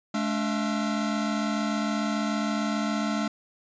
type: tone cluster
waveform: square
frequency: 213.4 / 288.4 / 687 / 1342 Hz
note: G#3 / D4 / F5 / E6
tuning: +47 / -31 / -29 / +31 cents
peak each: -28 / -32 / -37 / -36 dBFS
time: 0.14-3.28 s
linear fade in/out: 5 ms
effects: resampled to 16000 Hz